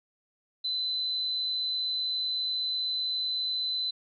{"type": "tone with amplitude modulation", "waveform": "sine", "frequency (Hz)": 4026, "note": "B7", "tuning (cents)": 33, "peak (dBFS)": -26, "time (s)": [0.64, 3.91], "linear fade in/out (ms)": 10, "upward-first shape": "sine", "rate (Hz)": 163, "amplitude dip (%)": 35, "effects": []}